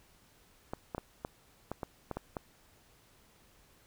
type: clicks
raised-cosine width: 1 ms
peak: -22 dBFS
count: 9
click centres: 0.735 / 0.948 / 0.981 / 1.249 / 1.716 / 1.832 / 2.113 / 2.17 / 2.368 s
effects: pink hiss -64 dBFS RMS until 3.86 s